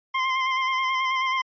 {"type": "tone with vibrato", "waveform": "25% pulse", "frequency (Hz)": 1046.5, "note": "C6", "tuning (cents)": 0, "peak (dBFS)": -18, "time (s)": [0.14, 1.42], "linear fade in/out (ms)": 10, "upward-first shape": "sine", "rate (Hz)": 9.3, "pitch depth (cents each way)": 28, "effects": ["resampled to 11025 Hz"]}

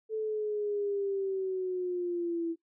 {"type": "linear sweep", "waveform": "sine", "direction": "down", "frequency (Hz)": [440, 329.6], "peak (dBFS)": -29, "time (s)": [0.09, 2.56], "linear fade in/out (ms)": 50, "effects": ["noise-tail reverb RT60 0.1 s tail -18 dB re dry"]}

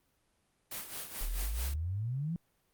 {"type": "noise with tremolo", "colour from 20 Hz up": "white", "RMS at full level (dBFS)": -39, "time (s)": [0.71, 1.74], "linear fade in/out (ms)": 5, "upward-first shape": "sine", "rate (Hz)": 4.6, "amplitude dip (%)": 65}
{"type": "exponential sweep", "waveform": "sine", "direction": "up", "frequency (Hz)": [34.65, 175.9], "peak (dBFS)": -32, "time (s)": [1.21, 2.36], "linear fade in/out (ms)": 0}
{"effects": ["pink hiss -74 dBFS RMS until 2.73 s", "Opus 32 kbps"]}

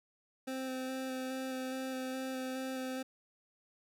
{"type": "tone with vibrato", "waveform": "25% pulse", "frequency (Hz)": 260.5, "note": "C4", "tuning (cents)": -7, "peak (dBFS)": -33, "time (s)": [0.47, 3.03], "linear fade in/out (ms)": 10, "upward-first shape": "square", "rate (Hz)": 2.4, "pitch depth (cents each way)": 11, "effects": []}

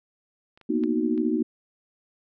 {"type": "clicks", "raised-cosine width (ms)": 0.3, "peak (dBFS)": [-36, -35, -27, -33], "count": 4, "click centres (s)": [0.575, 0.613, 0.837, 1.178]}
{"type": "chord", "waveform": "sine", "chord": "B major seventh", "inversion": "third", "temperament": "equal", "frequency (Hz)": [233.1, 246.9, 311.1, 370], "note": ["A#3", "B3", "D#4", "F#4"], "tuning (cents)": [0, 0, 0, 0], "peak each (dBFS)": [-27, -28, -25, -29], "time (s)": [0.69, 1.43], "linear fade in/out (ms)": 10}
{"effects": []}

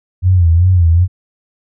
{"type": "tone with vibrato", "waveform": "sine", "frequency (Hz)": 87.5, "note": "F2", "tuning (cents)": 4, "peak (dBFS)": -6, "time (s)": [0.22, 1.08], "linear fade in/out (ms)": 50, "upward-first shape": "sine", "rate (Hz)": 2.6, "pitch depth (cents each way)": 110, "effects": []}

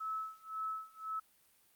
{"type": "tone with tremolo", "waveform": "sine", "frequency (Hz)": 1300, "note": "E6", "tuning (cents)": -24, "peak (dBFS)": -35, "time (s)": [0, 1.2], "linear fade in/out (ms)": 10, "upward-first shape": "sine", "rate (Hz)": 1.9, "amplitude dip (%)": 95, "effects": ["white hiss -69 dBFS RMS until 1.75 s", "Opus 48 kbps"]}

